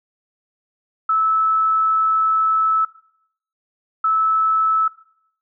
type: tone pair in turn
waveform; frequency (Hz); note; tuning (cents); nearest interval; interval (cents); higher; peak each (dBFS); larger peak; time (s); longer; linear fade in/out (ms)
sine; 1306 / 1306; E6 / E6; -17 / -17; unison; 0; neither; -14; neither; 1.09-2.85 / 4.04-4.88; first; 5
effects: noise-tail reverb RT60 0.7 s tail -20 dB re dry